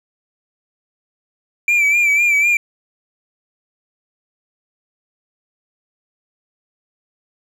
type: tone with vibrato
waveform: triangle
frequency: 2349 Hz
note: D7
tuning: in tune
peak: -10 dBFS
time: 1.68-2.57 s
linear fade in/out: 2 ms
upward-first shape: sine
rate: 4 Hz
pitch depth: 56 cents each way
effects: none